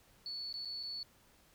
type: tone with dropouts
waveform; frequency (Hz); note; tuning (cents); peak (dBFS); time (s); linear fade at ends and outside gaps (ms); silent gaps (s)
triangle; 4435; C#8; 0; -36; 0.26-1.03; 1; 0.527-0.54 / 0.649-0.655 / 0.83-0.834
effects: tanh soft clip ceiling -38 dBFS + pink hiss -66 dBFS RMS until 1.54 s